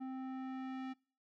square tone with low-pass filter sweep, 261.6 Hz, C4, in tune, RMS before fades -43 dBFS, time 0-0.94 s, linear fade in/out 20 ms, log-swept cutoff 970 to 2800 Hz, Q 0.79, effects noise-tail reverb RT60 0.4 s tail -24 dB re dry

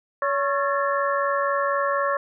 sine tone cluster, 564 / 1098 / 1353 / 1704 / 1788 Hz, C#5 / C#6 / E6 / G#6 / A6, +30 / -17 / +45 / +44 / +27 cents, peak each -24 / -24 / -30 / -31 / -33 dBFS, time 0.22-2.17 s, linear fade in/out 2 ms, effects none

